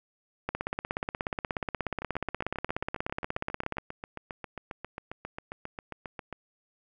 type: two click trains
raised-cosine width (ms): 0.5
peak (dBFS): -22 / -15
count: 33 / 56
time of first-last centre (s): 2.02-6.327 / 0.49-3.783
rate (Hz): 7.43 / 16.7
effects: none